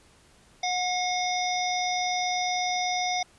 harmonic tone with a mistuned harmonic, 727 Hz, F#5, 31 cents flat, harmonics 1 / 3 / 5 / 7 / 8, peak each -27 / -32 / -34 / -35 / -36 dBFS, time 0.63-3.23 s, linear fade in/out 5 ms, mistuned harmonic 3, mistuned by -18 cents, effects pink hiss -58 dBFS RMS until 3.38 s + resampled to 24000 Hz

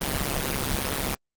pink noise with amplitude modulation, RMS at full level -23 dBFS, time 0.01-1.15 s, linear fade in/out 5 ms, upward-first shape sine, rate 139 Hz, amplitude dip 100%, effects Opus 32 kbps

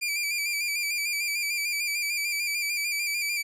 sawtooth tone with vibrato, 2349 Hz, D7, in tune, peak -23 dBFS, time 0.01-3.43 s, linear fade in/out 20 ms, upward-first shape square, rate 6.7 Hz, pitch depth 38 cents each way, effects resampled to 32000 Hz

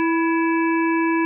harmonic tone with a mistuned harmonic, 328.8 Hz, E4, 4 cents flat, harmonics 1 / 3 / 5 / 7 / 8, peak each -18 / -24 / -28 / -30 / -33 dBFS, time 0-1.25 s, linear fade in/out 0 ms, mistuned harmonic 5, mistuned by +44 cents, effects none

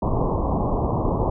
pink low-pass noise, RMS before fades -22 dBFS, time 0.02-1.3 s, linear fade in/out 5 ms, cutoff 1100 Hz, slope 96 dB/octave, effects none

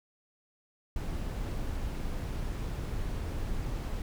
brown noise, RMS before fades -34 dBFS, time 0.96-4.02 s, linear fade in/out 2 ms, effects none

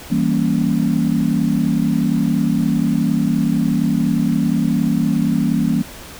sine chord, E diminished seventh, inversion none, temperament equal, 164.81 / 196 / 233.1 / 277.2 Hz, E3 / G3 / Bb3 / Db4, 0 / 0 / 0 / 0 cents, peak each -20 / -20 / -18 / -21 dBFS, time 0.1-5.83 s, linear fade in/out 20 ms, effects pink hiss -36 dBFS RMS until 6.19 s

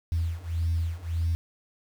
sine beating tone pair, 82.41 / 84.11 Hz, E2 / E2, 0 / +35 cents, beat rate 1.7 Hz, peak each -28 / -27 dBFS, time 0.12-1.35 s, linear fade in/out 0 ms, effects tanh soft clip ceiling -19 dBFS + 8-bit

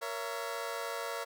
20% pulse chord, A# diminished, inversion none, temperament just, 466.2 / 559.4 / 671.3 Hz, A#4 / C#5 / E5, 0 / +16 / +31 cents, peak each -35 / -35 / -36 dBFS, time 0.01-1.25 s, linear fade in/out 20 ms, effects none

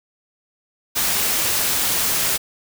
white noise, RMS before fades -20 dBFS, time 0.95-2.38 s, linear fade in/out 20 ms, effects none

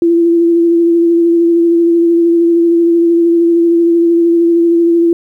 sine tone with vibrato, 338.2 Hz, E4, 44 cents sharp, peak -6 dBFS, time 0.02-5.13 s, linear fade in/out 2 ms, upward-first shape sine, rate 13 Hz, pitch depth 19 cents each way, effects 8-bit

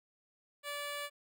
10% pulse tone, 579 Hz, D5, 25 cents flat, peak -30 dBFS, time 0.63-1.1 s, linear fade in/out 50 ms, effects none

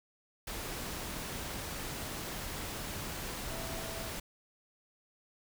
sine tone in noise, 659.3 Hz, E5, in tune, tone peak -46 dBFS, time 3.5-4.09 s, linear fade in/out 5 ms, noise pink, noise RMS -40 dBFS, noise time 0.47-4.2 s, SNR -9 dB, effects none

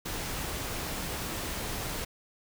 pink noise, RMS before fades -35 dBFS, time 0.05-2.05 s, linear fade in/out 10 ms, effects none

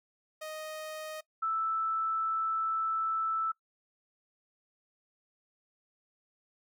sawtooth / sine tone pair in turn, 622.3 / 1318.6 Hz, D#5 / E6, 0 / 0 cents, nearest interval octave + minor second, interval 1300 cents, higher second, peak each -35 / -28 dBFS, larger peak second, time 0.41-1.21 / 1.42-3.52 s, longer second, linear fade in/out 10 ms, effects noise-tail reverb RT60 0.1 s tail -20 dB re dry

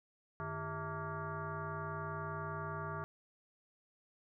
sine tone with frequency modulation, 655 Hz, E5, 11 cents flat, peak -38 dBFS, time 0.4-3.04 s, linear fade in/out 0 ms, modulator 250 Hz, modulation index 3.1, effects none

